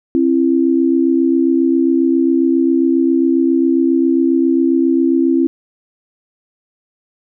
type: tone pair together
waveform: sine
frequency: 267.5 / 334.9 Hz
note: C4 / E4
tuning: +38 / +27 cents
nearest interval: major third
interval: 389 cents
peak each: -13 dBFS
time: 0.15-5.47 s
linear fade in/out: 0 ms
effects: none